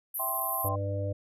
white band-pass noise, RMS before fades -34 dBFS, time 0.14-0.69 s, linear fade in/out 10 ms, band 11000 to 13000 Hz, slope 96 dB/octave
sine chord, C major, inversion first, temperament equal, 659.3 / 784 / 1046.5 Hz, E5 / G5 / C6, 0 / 0 / 0 cents, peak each -38 / -36 / -33 dBFS, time 0.19-0.76 s, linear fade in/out 10 ms
harmonic tone, 99.4 Hz, G2, 25 cents sharp, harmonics 1 / 3 / 5 / 6, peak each -30 / -41 / -38 / -36 dBFS, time 0.64-1.13 s, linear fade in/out 10 ms
effects none

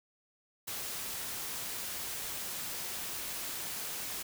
white noise, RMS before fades -39 dBFS, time 0.67-4.23 s, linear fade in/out 10 ms, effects none

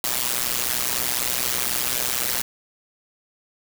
white noise with amplitude modulation, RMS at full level -20 dBFS, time 0.04-2.42 s, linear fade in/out 2 ms, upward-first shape sine, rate 124 Hz, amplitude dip 100%, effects none

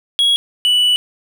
triangle tone pair in turn, 3322 / 2960 Hz, G#7 / F#7, 0 / 0 cents, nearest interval major second, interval 200 cents, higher first, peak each -9 dBFS, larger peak neither, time 0.19-0.36 / 0.65-0.96 s, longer second, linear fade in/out 0 ms, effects none

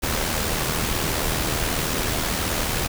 pink noise with amplitude modulation, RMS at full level -22 dBFS, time 0.02-2.88 s, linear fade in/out 20 ms, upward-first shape sine, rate 78.6 Hz, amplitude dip 45%, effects none

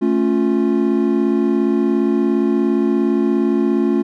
triangle chord, A augmented, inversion none, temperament equal with one note detuned, 220 / 277.2 / 351.9 Hz, A3 / C#4 / E#4, 0 / 0 / +13 cents, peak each -16 dBFS, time 0.01-4.03 s, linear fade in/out 20 ms, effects none

